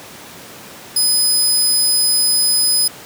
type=tone; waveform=20% pulse; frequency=5020 Hz; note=D#8; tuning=15 cents sharp; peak=-7 dBFS; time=0.96-2.88 s; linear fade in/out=5 ms; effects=pink hiss -36 dBFS RMS until 3.05 s + high-pass 150 Hz 12 dB/octave